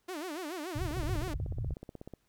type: tone with vibrato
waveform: sawtooth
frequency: 331.7 Hz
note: E4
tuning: 11 cents sharp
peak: -33 dBFS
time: 0.08-1.34 s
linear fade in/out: 10 ms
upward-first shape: sine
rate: 7 Hz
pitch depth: 230 cents each way
type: low-pass noise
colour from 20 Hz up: white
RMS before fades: -35 dBFS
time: 0.75-1.74 s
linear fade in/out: 10 ms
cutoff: 140 Hz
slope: 96 dB/octave
type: click train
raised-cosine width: 2 ms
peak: -30 dBFS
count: 21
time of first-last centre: 0.91-2.137 s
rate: 16.3 Hz
effects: pink hiss -75 dBFS RMS until 2.28 s